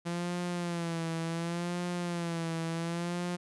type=tone with vibrato; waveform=sawtooth; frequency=170.3 Hz; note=F3; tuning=43 cents flat; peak=-28 dBFS; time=0.05-3.37 s; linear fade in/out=20 ms; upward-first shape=sine; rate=0.69 Hz; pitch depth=63 cents each way; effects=resampled to 24000 Hz